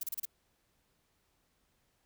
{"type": "noise bursts", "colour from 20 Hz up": "violet", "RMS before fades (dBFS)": -36, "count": 5, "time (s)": [0.01, 0.254], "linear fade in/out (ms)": 5, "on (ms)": 24, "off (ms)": 31, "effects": ["pink hiss -75 dBFS RMS until 2.05 s"]}